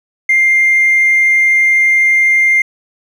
triangle tone, 2104 Hz, C7, 9 cents sharp, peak -4 dBFS, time 0.29-2.62 s, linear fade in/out 5 ms, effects tanh soft clip ceiling -4 dBFS

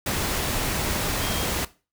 sine tone in noise, 3219 Hz, G7, 45 cents sharp, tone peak -33 dBFS, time 1.21-1.45 s, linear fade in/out 5 ms, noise pink, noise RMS -26 dBFS, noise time 0.06-1.65 s, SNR -10 dB, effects noise-tail reverb RT60 0.3 s tail -17 dB re dry

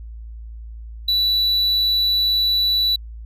triangle tone, 3951 Hz, B7, in tune, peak -14 dBFS, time 1.08-2.96 s, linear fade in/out 5 ms, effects added 56 Hz sine -32 dBFS peak until 3.25 s

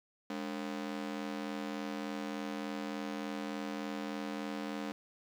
sawtooth ring-modulated tone, 250 Hz, B3, 21 cents sharp, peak -30 dBFS, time 0.3-4.92 s, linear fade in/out 0 ms, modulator 41.7 Hz, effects low-pass 5000 Hz 12 dB/octave + 10-bit

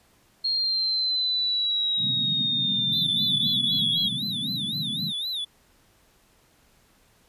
sine exponential sweep, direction down, 4249 to 3300 Hz, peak -22 dBFS, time 0.44-4.09 s, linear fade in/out 10 ms
white band-pass noise, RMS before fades -34 dBFS, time 1.97-5.13 s, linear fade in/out 50 ms, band 120 to 240 Hz, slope 48 dB/octave
triangle tone with vibrato, 3729 Hz, A#7, in tune, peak -26 dBFS, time 2.92-5.45 s, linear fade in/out 10 ms, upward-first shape sine, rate 3.9 Hz, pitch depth 150 cents each way
effects pink hiss -61 dBFS RMS until 7.28 s + resampled to 32000 Hz

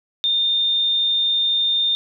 sine tone, 3626 Hz, A#7, 49 cents flat, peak -16 dBFS, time 0.24-1.95 s, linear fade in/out 0 ms, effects none

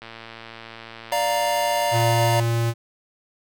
click train, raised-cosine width 0.3 ms, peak -22 dBFS, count 229, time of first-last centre 0.02-2.02 s, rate 114 Hz
square chord, Bb major, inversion first, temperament equal, 587.3 / 698.5 / 932.3 Hz, D5 / F5 / Bb5, 0 / 0 / 0 cents, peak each -25 dBFS, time 1.12-2.4 s, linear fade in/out 2 ms
square tone, 116.2 Hz, A#2, 5 cents flat, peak -20 dBFS, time 1.91-2.74 s, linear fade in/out 50 ms
effects none

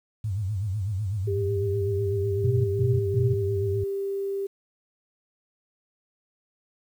sine tone with vibrato, 100.3 Hz, G2, 40 cents sharp, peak -25 dBFS, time 0.24-3.84 s, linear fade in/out 5 ms, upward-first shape sine, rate 8 Hz, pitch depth 160 cents each way
sine tone with pitch glide, 397.9 to 394.7 Hz, G4 to G4, +26 to +12 cents, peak -26 dBFS, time 1.27-4.47 s, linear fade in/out 10 ms, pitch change -14 cents, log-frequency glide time 1.68-3.94 s
sine tone bursts, 122.4 Hz, B2, 15 cents flat, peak -21 dBFS, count 3, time 2.44-3.34 s, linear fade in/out 5 ms, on 200 ms, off 150 ms
effects 9-bit

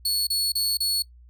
sawtooth tone bursts, 4400 Hz, C#8, 14 cents flat, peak -19 dBFS, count 4, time 0.05-1.023 s, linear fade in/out 5 ms, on 220 ms, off 31 ms, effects noise-tail reverb RT60 0.1 s tail -19 dB re dry + added 60 Hz sine -47 dBFS peak until 1.29 s

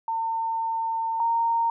sine tone pair in turn, 905 / 922.9 Hz, A5 / A#5, +48 / -18 cents, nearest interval unison, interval 34 cents, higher second, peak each -24 / -20 dBFS, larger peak second, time 0.08-1.2 / 1.2-1.7 s, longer first, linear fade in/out 2 ms, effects none

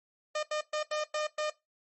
sawtooth tone bursts at uneven times, 608 Hz, D#5, 40 cents flat, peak -26 dBFS, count 6, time 0.35-0.43 / 0.51-0.61 / 0.73-0.83 / 0.91-1.04 / 1.14-1.27 / 1.38-1.5 s, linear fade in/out 5 ms, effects noise-tail reverb RT60 0.2 s tail -18 dB re dry + MP3 32 kbps

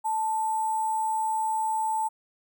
sine tone with sample-and-hold, 880 Hz, A5, in tune, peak -24 dBFS, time 0.04-2.09 s, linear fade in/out 20 ms, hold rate 8820 Hz, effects none

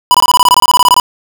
square tone bursts, 987.8 Hz, B5, in tune, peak -4 dBFS, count 16, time 0.11-0.999 s, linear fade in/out 0 ms, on 34 ms, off 23 ms, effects none

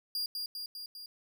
45% pulse tone with echo, 4813 Hz, D8, 42 cents sharp, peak -31 dBFS, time 0.15-0.26 s, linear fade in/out 2 ms, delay 200 ms, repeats 4, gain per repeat -3 dB, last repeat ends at 1.06 s, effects none

